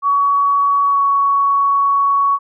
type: tone with pitch glide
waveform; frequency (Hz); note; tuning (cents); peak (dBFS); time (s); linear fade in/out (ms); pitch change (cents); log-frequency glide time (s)
sine; 1127 to 1117.9; C#6 to C#6; +28 to +14; -11; 0.02-2.39; 50; -14; 0.87-1
effects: none